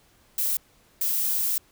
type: noise bursts at uneven times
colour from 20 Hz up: violet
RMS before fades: -25 dBFS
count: 2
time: 0.38-0.57 / 1.01-1.58 s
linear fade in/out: 2 ms
effects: pink hiss -60 dBFS RMS until 1.71 s